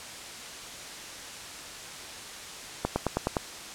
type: accelerating click train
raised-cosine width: 1 ms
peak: -11 dBFS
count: 6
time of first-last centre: 2.85-3.368 s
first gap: 110 ms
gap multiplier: 0.97
effects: white hiss -41 dBFS RMS until 3.74 s + low-pass 8000 Hz 12 dB/octave